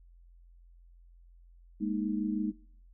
sine chord, Ab suspended second, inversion none, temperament equal with one note detuned, 206.9 / 233.1 / 311.1 Hz, Ab3 / Bb3 / Eb4, -6 / 0 / 0 cents, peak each -32 / -35 / -34 dBFS, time 1.8-2.52 s, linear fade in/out 20 ms, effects noise-tail reverb RT60 0.6 s tail -23 dB re dry + added 43 Hz sine -54 dBFS peak until 2.93 s

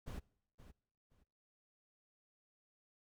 brown noise with echo, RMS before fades -44 dBFS, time 0.06-0.2 s, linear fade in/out 20 ms, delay 520 ms, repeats 2, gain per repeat -13 dB, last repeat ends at 1.24 s, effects noise-tail reverb RT60 0.7 s tail -24 dB re dry

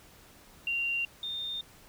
sine tone pair in turn, 2768 / 3636 Hz, F7 / A#7, -16 / -44 cents, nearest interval perfect fourth, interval 472 cents, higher second, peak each -28 / -33 dBFS, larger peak first, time 0.67-1.05 / 1.23-1.61 s, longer neither, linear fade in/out 2 ms, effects pink hiss -56 dBFS RMS until 1.88 s

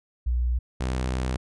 sine / sawtooth tone pair in turn, 60.7 / 63.63 Hz, B1 / C2, -29 / -48 cents, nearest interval minor second, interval 81 cents, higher second, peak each -21 dBFS, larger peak neither, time 0.26-0.59 / 0.8-1.37 s, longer second, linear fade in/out 10 ms, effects resampled to 22050 Hz

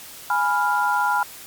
sine chord, F diminished, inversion first, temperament equal, 830.6 / 987.8 / 1396.9 Hz, Ab5 / Cb6 / F6, 0 / 0 / 0 cents, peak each -22 dBFS, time 0.3-1.23 s, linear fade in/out 2 ms, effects white hiss -40 dBFS RMS until 1.46 s + MP3 96 kbps

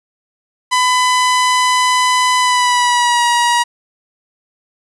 sawtooth tone with pitch glide, 1003 to 955.5 Hz, B5 to A#5, +26 to +43 cents, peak -7 dBFS, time 0.71-3.64 s, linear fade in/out 20 ms, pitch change -83 cents, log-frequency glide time 2.39-3.23 s, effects resampled to 24000 Hz + 8-bit

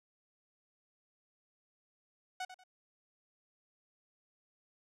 sawtooth tone with echo, 740 Hz, F#5, in tune, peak -33 dBFS, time 2.4-2.45 s, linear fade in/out 5 ms, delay 94 ms, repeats 2, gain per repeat -11 dB, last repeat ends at 2.638 s, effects low-pass 8000 Hz 12 dB/octave

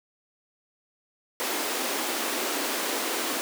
pink high-pass noise, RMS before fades -29 dBFS, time 1.4-3.41 s, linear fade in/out 0 ms, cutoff 250 Hz, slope 48 dB/octave, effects none

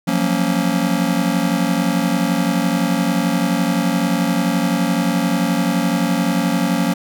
square chord, Gb major seventh, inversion third, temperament just, 173.43 / 185 / 231.2 / 277.5 Hz, F3 / Gb3 / Bb3 / Db4, -12 / 0 / -14 / +2 cents, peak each -22 dBFS, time 0.07-6.94 s, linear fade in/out 10 ms, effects none

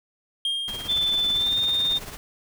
triangle tone with exponential decay, 3219 Hz, G7, 45 cents sharp, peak -20 dBFS, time 0.45-1.74 s, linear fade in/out 2 ms, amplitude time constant 280 ms
pink noise with tremolo, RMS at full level -35 dBFS, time 0.68-2.17 s, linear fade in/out 0 ms, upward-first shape triangle, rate 18 Hz, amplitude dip 65%
sine tone with pitch glide, 3520 to 3642 Hz, A7 to A#7, 0 to -41 cents, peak -20 dBFS, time 0.88-1.99 s, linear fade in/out 20 ms, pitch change +59 cents, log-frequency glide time 1.33-1.57 s
effects none

